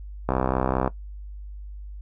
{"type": "click train", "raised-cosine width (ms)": 1, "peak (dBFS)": -8, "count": 39, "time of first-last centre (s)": [0.29, 0.876], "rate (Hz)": 64.8, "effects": ["noise-tail reverb RT60 0.1 s tail -17 dB re dry", "added 50 Hz sine -35 dBFS peak until 2.01 s"]}